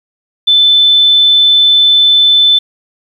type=tone; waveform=sine; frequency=3520 Hz; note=A7; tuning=in tune; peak=-4 dBFS; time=0.47-2.59 s; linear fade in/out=10 ms; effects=7-bit